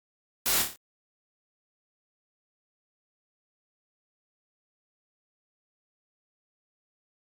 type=noise with echo; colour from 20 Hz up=white; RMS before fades=-26 dBFS; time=0.46-0.62 s; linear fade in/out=0 ms; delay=28 ms; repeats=5; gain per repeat=-5 dB; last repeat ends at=0.76 s; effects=Opus 48 kbps